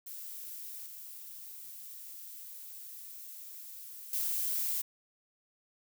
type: noise with level steps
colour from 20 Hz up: violet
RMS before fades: -44 / -47 / -33 dBFS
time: 0.06-4.82 s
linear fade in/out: 10 ms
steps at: 0.86 / 4.13 s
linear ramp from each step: 2 ms
effects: none